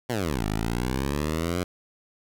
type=exponential two-way sweep; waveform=10% pulse; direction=down then up; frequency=130.81 to 51 to 91.7 Hz; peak=-17 dBFS; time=0.09-1.64 s; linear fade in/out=10 ms; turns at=0.45 s; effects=none